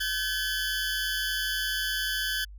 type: tone pair together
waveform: 20% pulse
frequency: 1535.7 / 1704 Hz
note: G6 / G#6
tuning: -36 / +44 cents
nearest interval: major second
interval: 180 cents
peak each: -25 / -26 dBFS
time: 0-2.45 s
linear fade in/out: 10 ms
effects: added 50 Hz sine -42 dBFS peak until 2.58 s